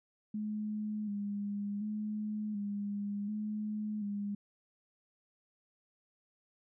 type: tone with vibrato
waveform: sine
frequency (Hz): 207.7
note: G#3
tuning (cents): 0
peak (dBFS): -34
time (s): 0.34-4.35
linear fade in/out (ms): 5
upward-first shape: square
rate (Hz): 0.68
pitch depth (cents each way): 37
effects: none